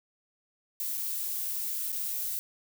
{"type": "noise with dropouts", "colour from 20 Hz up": "violet", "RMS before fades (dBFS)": -33, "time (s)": [0.8, 2.39], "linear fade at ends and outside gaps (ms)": 0, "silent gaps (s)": [[0.973, 0.977], [1.919, 1.926]], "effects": []}